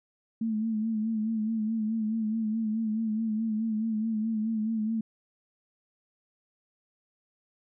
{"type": "tone with vibrato", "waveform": "sine", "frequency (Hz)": 220, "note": "A3", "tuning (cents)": 0, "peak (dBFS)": -26, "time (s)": [0.41, 5.01], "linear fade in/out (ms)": 5, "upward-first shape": "sine", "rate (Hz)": 4.7, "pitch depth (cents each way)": 54, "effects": []}